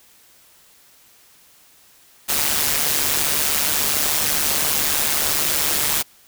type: noise with amplitude modulation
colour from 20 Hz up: white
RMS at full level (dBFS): -17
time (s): 2.28-6.03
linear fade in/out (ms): 20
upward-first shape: sine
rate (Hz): 147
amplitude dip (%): 65
effects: white hiss -52 dBFS RMS until 6.27 s